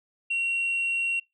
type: tone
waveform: sine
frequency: 2741 Hz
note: F7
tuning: 33 cents flat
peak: -22 dBFS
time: 0.3-1.2 s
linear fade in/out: 10 ms
effects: noise-tail reverb RT60 0.2 s tail -24 dB re dry + tanh soft clip ceiling -22 dBFS